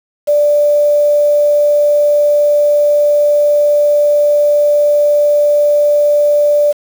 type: tone with quantisation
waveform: sine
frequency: 587.3 Hz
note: D5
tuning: in tune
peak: -7 dBFS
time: 0.27-6.73 s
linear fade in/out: 20 ms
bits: 5
effects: none